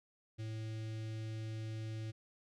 square tone with notch filter, 110.2 Hz, A2, 3 cents sharp, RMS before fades -42 dBFS, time 0.38-2.12 s, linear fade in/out 20 ms, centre 970 Hz, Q 0.57, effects low-pass 6000 Hz 12 dB/octave

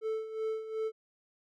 triangle tone with tremolo, 440 Hz, A4, in tune, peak -28 dBFS, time 0.01-0.92 s, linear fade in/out 50 ms, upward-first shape sine, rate 2.7 Hz, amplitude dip 70%, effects none

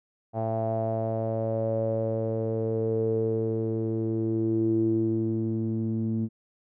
sawtooth tone with low-pass filter sweep, 111.8 Hz, A2, 28 cents sharp, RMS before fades -27 dBFS, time 0.33-6.29 s, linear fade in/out 50 ms, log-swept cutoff 720 to 260 Hz, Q 8.4, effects none

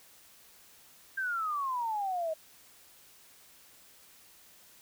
sine exponential sweep, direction down, 1600 to 622.3 Hz, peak -30 dBFS, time 1.17-2.34 s, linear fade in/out 10 ms, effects white hiss -58 dBFS RMS until 4.81 s

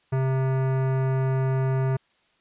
sine tone with hard clipping, 132.2 Hz, C3, 18 cents sharp, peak -23 dBFS, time 0.12-1.97 s, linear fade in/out 10 ms, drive 18 dB, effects white hiss -65 dBFS RMS until 2.4 s + resampled to 8000 Hz

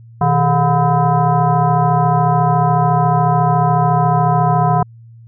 sine tone with frequency modulation, 440 Hz, A4, in tune, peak -10 dBFS, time 0.21-4.83 s, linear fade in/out 5 ms, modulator 282 Hz, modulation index 2.2, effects added 115 Hz sine -37 dBFS peak until 5.27 s

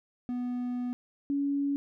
triangle / sine tone pair in turn, 246.4 / 281.8 Hz, B3 / C#4, -4 / +29 cents, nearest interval major second, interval 233 cents, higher second, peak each -28 / -26 dBFS, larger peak second, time 0.29-0.93 / 1.3-1.76 s, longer first, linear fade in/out 0 ms, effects none

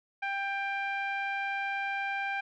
sawtooth tone with low-pass filter, 791 Hz, G5, 15 cents sharp, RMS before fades -33 dBFS, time 0.22-2.41 s, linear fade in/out 10 ms, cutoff 2100 Hz, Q 5.3, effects none

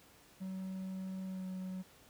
triangle tone with pitch glide, 188.7 to 186.21 Hz, F#3 to F#3, +34 to +11 cents, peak -37 dBFS, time 0.4-1.83 s, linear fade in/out 20 ms, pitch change -23 cents, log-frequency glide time 1.25-1.46 s, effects pink hiss -62 dBFS RMS until 2.09 s + high-pass 60 Hz 12 dB/octave

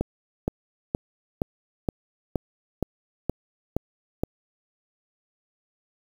click train, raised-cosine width 2 ms, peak -10 dBFS, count 10, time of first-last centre 0.01-4.235 s, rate 2.13 Hz, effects 7-bit

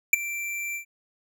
square tone with ADSR envelope, 2349 Hz, D7, in tune, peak -11 dBFS, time 0.13-0.85 s, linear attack 4 ms, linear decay 15 ms, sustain -19 dB, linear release 100 ms, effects none

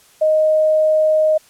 sine tone, 622.3 Hz, D#5, in tune, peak -11 dBFS, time 0.21-1.38 s, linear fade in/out 10 ms, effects white hiss -50 dBFS RMS until 1.49 s + low-pass 12000 Hz 12 dB/octave

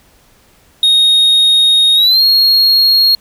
triangle tone with pitch glide, 3729 to 4283 Hz, A#7 to C8, 0 to +40 cents, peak -5 dBFS, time 0.83-3.15 s, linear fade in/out 2 ms, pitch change +240 cents, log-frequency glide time 1.95-2.23 s, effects pink hiss -49 dBFS RMS until 3.2 s

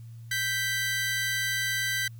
sawtooth tone pair together, 1564 / 1975.5 Hz, G6 / B6, -4 / 0 cents, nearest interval major third, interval 404 cents, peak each -26 dBFS, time 0.31-2.08 s, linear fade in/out 5 ms, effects added 115 Hz sine -41 dBFS peak until 2.19 s + white hiss -65 dBFS RMS until 2.19 s

